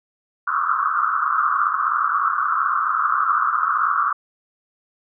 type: band-pass noise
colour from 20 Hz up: white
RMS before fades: -20 dBFS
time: 0.47-4.13 s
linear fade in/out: 5 ms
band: 1100 to 1400 Hz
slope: 96 dB/octave
effects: none